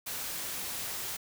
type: noise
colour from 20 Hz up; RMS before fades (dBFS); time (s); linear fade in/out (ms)
white; -37; 0.06-1.17; 10
effects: none